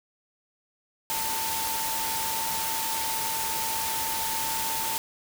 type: tone in noise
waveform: sine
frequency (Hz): 895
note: A5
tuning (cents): +29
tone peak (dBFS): -32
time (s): 1.1-4.98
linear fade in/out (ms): 0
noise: white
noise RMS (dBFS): -30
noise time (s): 1.1-4.98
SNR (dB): -5
effects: none